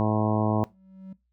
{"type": "harmonic tone", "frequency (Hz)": 107.6, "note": "A2", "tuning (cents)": -38, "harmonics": [1, 2, 3, 4, 5, 6, 7, 8, 9, 10], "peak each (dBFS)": [-26, -26, -30, -34, -34, -31, -34, -37, -34, -37], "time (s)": [0, 0.64], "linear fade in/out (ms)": 0}
{"type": "tone with exponential growth", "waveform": "triangle", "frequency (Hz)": 190, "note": "F#3", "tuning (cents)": 46, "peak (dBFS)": -34, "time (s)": [0.44, 1.13], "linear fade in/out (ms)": 5, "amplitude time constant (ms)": 150}
{"effects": ["noise-tail reverb RT60 0.2 s tail -19 dB re dry", "added 60 Hz sine -70 dBFS peak until 1.32 s"]}